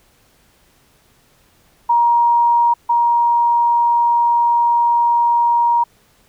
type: tone pair in turn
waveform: sine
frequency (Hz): 945 / 945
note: A#5 / A#5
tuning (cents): +23 / +23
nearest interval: unison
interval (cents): 0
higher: neither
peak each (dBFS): -10 / -11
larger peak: first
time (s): 1.89-2.74 / 2.89-5.84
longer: second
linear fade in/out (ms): 10
effects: pink hiss -55 dBFS RMS until 6.28 s